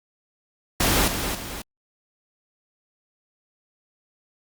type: noise with echo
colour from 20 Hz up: pink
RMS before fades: -20 dBFS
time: 0.8-1.08 s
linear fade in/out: 5 ms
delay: 270 ms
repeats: 2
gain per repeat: -7 dB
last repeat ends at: 1.62 s
effects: Opus 48 kbps